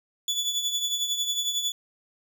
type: tone with tremolo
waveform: 30% pulse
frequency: 3445 Hz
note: A7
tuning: 37 cents flat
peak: -20 dBFS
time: 0.28-1.72 s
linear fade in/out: 2 ms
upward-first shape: triangle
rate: 11 Hz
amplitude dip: 65%
effects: none